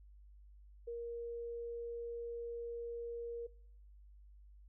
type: tone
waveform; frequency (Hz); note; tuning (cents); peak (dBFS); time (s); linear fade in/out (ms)
sine; 470; A#4; +14; -40; 0.87-3.47; 10
effects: noise-tail reverb RT60 0.7 s tail -24 dB re dry + added 50 Hz sine -56 dBFS peak until 4.68 s